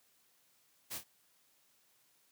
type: noise with echo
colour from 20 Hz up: white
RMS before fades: -42 dBFS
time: 0.9-0.99 s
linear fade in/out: 20 ms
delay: 26 ms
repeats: 2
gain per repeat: -7 dB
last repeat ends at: 1.042 s
effects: white hiss -71 dBFS RMS until 2.31 s + high-pass 80 Hz 12 dB/octave